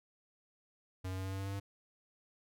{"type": "tone with pitch steps", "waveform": "square", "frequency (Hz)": [93, 93.86, 94.73, 95.61, 96.5, 97.4, 98.3, 99.22], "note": ["F#2", "F#2", "F#2", "G2", "G2", "G2", "G2", "G2"], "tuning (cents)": [9, 25, 41, -43, -27, -11, 5, 21], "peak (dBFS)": -38, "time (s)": [1.04, 1.6], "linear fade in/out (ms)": 10, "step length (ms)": 70, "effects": []}